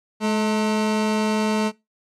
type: tone cluster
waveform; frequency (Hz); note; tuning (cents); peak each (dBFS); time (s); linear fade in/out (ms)
square; 213.1 / 433.7 / 897; G#3 / A4 / A5; +45 / -25 / +33; -21 / -27 / -29; 0.2-1.72; 50
effects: noise-tail reverb RT60 0.2 s tail -20 dB re dry + low-pass 8000 Hz 12 dB/octave